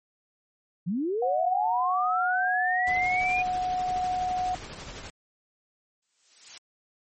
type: linear sweep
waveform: sine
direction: up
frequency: 155.4 to 2470 Hz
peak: -25 dBFS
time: 0.86-3.43 s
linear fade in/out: 20 ms
type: tone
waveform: sine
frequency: 733 Hz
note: F#5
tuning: 16 cents flat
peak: -25 dBFS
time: 1.22-4.55 s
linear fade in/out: 5 ms
type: noise with tremolo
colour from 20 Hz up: pink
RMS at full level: -39 dBFS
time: 2.87-5.1 s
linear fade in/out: 0 ms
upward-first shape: sine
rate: 12 Hz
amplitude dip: 40%
type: noise with exponential growth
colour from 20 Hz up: blue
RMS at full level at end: -34 dBFS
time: 6.02-6.58 s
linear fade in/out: 5 ms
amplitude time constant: 120 ms
effects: MP3 32 kbps